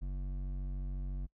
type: tone with hard clipping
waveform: sine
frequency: 47 Hz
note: F#1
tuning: 28 cents sharp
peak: -37 dBFS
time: 0.01-1.27 s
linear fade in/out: 20 ms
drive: 10 dB
effects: noise-tail reverb RT60 0.1 s tail -25 dB re dry